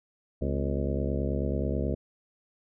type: harmonic tone with a mistuned harmonic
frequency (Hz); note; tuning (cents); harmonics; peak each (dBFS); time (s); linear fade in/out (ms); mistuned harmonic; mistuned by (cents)
69.3; C#2; 0; 1 / 2 / 3 / 4 / 5 / 6 / 7 / 8 / 9; -30 / -33 / -35 / -36 / -37 / -38 / -38 / -39 / -40; 0.41-1.95; 10; 4; -110
effects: none